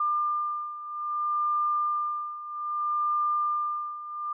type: beating tone pair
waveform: sine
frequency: 1198 / 1198.62 Hz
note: D6 / D6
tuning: +34 / +35 cents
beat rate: 0.62 Hz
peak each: -31 / -27 dBFS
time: 0-4.33 s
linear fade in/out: 5 ms
effects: none